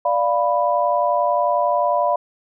sine chord, B diminished, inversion first, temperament equal, 587.3 / 698.5 / 987.8 Hz, D5 / F5 / B5, 0 / 0 / 0 cents, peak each -20 dBFS, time 0.05-2.16 s, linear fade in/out 5 ms, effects none

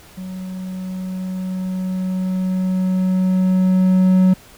triangle tone with level ramp, 185.8 Hz, F#3, 7 cents sharp, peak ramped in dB -25 to -7 dBFS, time 0.17-4.34 s, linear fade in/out 10 ms, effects pink hiss -45 dBFS RMS until 4.57 s

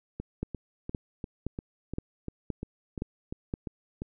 two click trains, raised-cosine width 3 ms, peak -18 / -22 dBFS, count 7 / 12, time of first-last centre 0.43-3.539 / 0.2-4.019 s, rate 1.93 / 2.88 Hz, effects none

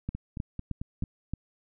two click trains, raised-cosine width 5 ms, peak -19 / -22 dBFS, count 5 / 5, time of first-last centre 0.09-1.336 / 0.15-1.037 s, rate 3.21 / 4.51 Hz, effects none

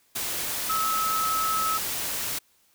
sine tone in noise, 1295 Hz, E6, 31 cents flat, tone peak -24 dBFS, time 0.69-1.78 s, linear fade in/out 10 ms, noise white, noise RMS -30 dBFS, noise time 0.15-2.39 s, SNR +3 dB, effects white hiss -64 dBFS RMS until 2.74 s

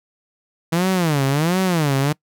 sawtooth tone with vibrato, 160 Hz, D#3, 49 cents sharp, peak -12 dBFS, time 0.72-2.13 s, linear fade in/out 10 ms, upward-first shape sine, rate 1.4 Hz, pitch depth 290 cents each way, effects noise-tail reverb RT60 0.1 s tail -24 dB re dry

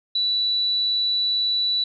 sine tone, 3951 Hz, B7, in tune, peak -19 dBFS, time 0.15-1.84 s, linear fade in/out 5 ms, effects none

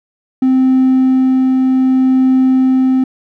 triangle tone with tremolo, 260.2 Hz, C4, 9 cents flat, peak -4 dBFS, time 0.42-3.04 s, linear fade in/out 5 ms, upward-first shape triangle, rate 0.65 Hz, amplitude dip 25%, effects tanh soft clip ceiling -2 dBFS

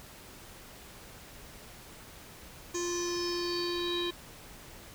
square tone with low-pass filter sweep, 349.2 Hz, F4, in tune, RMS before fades -33 dBFS, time 2.74-4.11 s, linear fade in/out 10 ms, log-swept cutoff 6600 to 3600 Hz, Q 9.7, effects pink hiss -50 dBFS RMS until 4.94 s

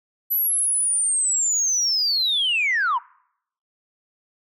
sine linear sweep, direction down, 12000 to 893 Hz, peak -17 dBFS, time 0.3-2.99 s, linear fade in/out 20 ms, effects noise-tail reverb RT60 0.7 s tail -24 dB re dry + tanh soft clip ceiling -15 dBFS

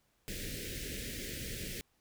pink band-stop noise, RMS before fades -41 dBFS, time 0.28-1.81 s, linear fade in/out 0 ms, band 530 to 1700 Hz, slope 48 dB/octave, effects pink hiss -74 dBFS RMS until 2 s

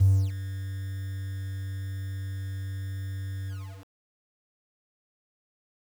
triangle tone with ADSR envelope, 96.5 Hz, G2, 27 cents flat, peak -11 dBFS, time 0-3.88 s, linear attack 18 ms, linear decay 290 ms, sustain -18 dB, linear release 400 ms, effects tanh soft clip ceiling -13 dBFS + 8-bit

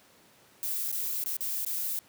violet noise with dropouts, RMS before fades -32 dBFS, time 0.63-1.99 s, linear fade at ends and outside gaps 0 ms, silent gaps 0.916-0.926 / 1.24-1.26 / 1.367-1.407 / 1.648-1.664 s, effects pink hiss -59 dBFS RMS until 2.08 s + high-pass 150 Hz 12 dB/octave

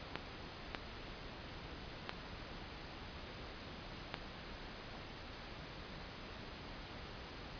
clicks, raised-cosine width 0.3 ms, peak -21 dBFS, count 4, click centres 0.156 / 0.748 / 2.094 / 4.142 s, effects pink hiss -49 dBFS RMS until 7.59 s + resampled to 11025 Hz

